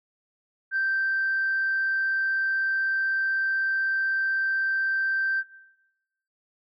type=tone; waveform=sine; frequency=1564 Hz; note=G6; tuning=4 cents flat; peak=-21 dBFS; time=0.71-5.44 s; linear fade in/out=50 ms; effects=noise-tail reverb RT60 1.0 s tail -18 dB re dry + tanh soft clip ceiling -18 dBFS